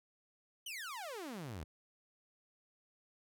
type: exponential sweep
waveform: sawtooth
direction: down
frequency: 3136 to 69.3 Hz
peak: -39 dBFS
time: 0.66-1.64 s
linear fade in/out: 5 ms
effects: none